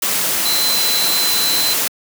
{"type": "tone in noise", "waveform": "sine", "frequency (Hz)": 4051, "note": "B7", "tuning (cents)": 43, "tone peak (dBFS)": -17, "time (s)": [0.45, 1.74], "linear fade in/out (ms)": 5, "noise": "white", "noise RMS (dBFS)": -18, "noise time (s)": [0.02, 1.88], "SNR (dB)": -2, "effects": ["high-pass 150 Hz 12 dB/octave"]}